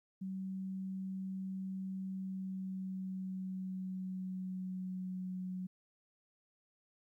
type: tone with pitch glide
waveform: sine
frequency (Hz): 190 to 184.48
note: F#3 to F#3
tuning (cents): +46 to -5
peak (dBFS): -38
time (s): 0.21-5.67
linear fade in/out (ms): 10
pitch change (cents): -51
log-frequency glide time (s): 2.12-5.4
effects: 13-bit